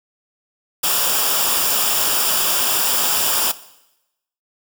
white noise with comb filter, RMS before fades -18 dBFS, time 0.83-3.52 s, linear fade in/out 10 ms, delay 0.48 ms, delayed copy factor -0.65, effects noise-tail reverb RT60 0.9 s tail -17 dB re dry

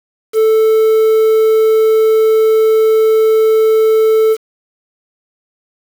triangle tone with quantisation, 440 Hz, A4, in tune, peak -5 dBFS, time 0.33-4.37 s, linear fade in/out 50 ms, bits 5, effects none

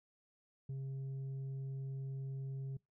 sine tone with tanh clipping, 135 Hz, C#3, 45 cents flat, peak -40 dBFS, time 0.69-2.77 s, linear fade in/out 5 ms, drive 3 dB, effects noise-tail reverb RT60 0.2 s tail -24 dB re dry

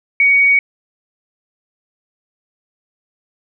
sine tone, 2244 Hz, C#7, 21 cents sharp, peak -8 dBFS, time 0.2-0.59 s, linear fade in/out 2 ms, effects none

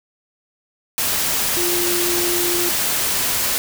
sine tone in noise, 350 Hz, F4, 4 cents sharp, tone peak -22 dBFS, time 1.57-2.69 s, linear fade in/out 0 ms, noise white, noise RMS -20 dBFS, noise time 0.98-3.58 s, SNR -5 dB, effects none

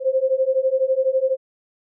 sine beating tone pair, 519 / 531 Hz, C5 / C5, -14 / +25 cents, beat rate 12 Hz, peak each -20 / -19 dBFS, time 0-1.37 s, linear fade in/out 50 ms, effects none

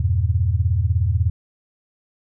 sine chord, E diminished, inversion none, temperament just, 82.41 / 98.89 / 118.67 Hz, E2 / G2 / Bb2, 0 / +16 / +31 cents, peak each -19 / -20 / -23 dBFS, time 0-1.3 s, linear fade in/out 5 ms, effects none

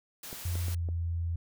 white noise, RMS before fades -43 dBFS, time 0.23-0.75 s, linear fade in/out 5 ms
clicks, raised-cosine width 2 ms, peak -29 dBFS, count 4, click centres 0.329 / 0.555 / 0.683 / 0.888 s
sine tone with pitch glide, 87.31 to 84.38 Hz, F2 to E2, 0 to +41 cents, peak -29 dBFS, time 0.45-1.36 s, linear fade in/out 5 ms, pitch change -59 cents, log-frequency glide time 0.68-0.83 s
effects none

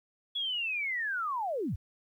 sine linear sweep, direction down, 3402 to 57 Hz, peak -30 dBFS, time 0.35-1.76 s, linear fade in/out 10 ms, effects 11-bit

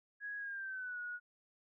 sine tone with pitch glide, 1661.2 to 1454.5 Hz, G#6 to F#6, 0 to -30 cents, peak -40 dBFS, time 0.2-1.2 s, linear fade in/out 50 ms, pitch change -230 cents, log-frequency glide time 0.38-0.99 s, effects none

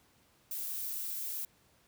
violet noise, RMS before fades -38 dBFS, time 0.51-1.45 s, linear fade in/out 2 ms, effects pink hiss -67 dBFS RMS until 1.87 s + high-pass 60 Hz 12 dB/octave

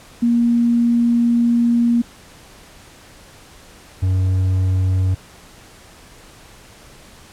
sine / triangle tone pair in turn, 236.2 / 93.49 Hz, A#3 / F#2, +23 / +18 cents, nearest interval octave + major third, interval 1605 cents, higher first, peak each -12 dBFS, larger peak neither, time 0.22-2.02 / 4.02-5.15 s, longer first, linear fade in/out 10 ms, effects pink hiss -44 dBFS RMS until 7.32 s + low-pass 11000 Hz 12 dB/octave

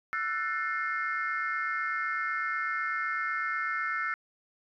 sine chord, F# half-diminished seventh, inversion third, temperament just, 1332 / 1480 / 1776 / 2131 Hz, E6 / F#6 / A6 / C7, +18 / 0 / +16 / +31 cents, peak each -32 / -35 / -34 / -35 dBFS, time 0.13-4.14 s, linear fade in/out 0 ms, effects tanh soft clip ceiling -20 dBFS

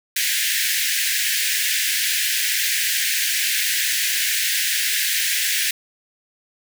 pink high-pass noise, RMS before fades -21 dBFS, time 0.16-5.71 s, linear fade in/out 5 ms, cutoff 1600 Hz, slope 96 dB/octave, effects none

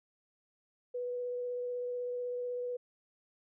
sine tone with vibrato, 491.6 Hz, B4, 8 cents flat, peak -34 dBFS, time 0.94-2.77 s, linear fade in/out 10 ms, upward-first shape triangle, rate 16 Hz, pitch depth 11 cents each way, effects none

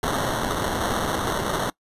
white noise with sample-and-hold, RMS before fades -25 dBFS, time 0.03-1.7 s, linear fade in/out 2 ms, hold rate 2450 Hz, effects noise-tail reverb RT60 0.1 s tail -22 dB re dry + resampled to 32000 Hz

